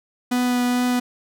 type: tone with vibrato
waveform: 45% pulse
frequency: 246.9 Hz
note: B3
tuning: in tune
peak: -18 dBFS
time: 0.31-1 s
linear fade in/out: 10 ms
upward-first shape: triangle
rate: 2.3 Hz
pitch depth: 10 cents each way
effects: none